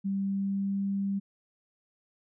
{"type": "tone with pitch glide", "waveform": "sine", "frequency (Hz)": [196, 197.48], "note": ["G3", "G3"], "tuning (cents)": [0, 13], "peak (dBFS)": -27, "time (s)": [0.04, 1.2], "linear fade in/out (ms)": 20, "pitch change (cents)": 13, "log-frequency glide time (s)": [0.18, 0.82], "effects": []}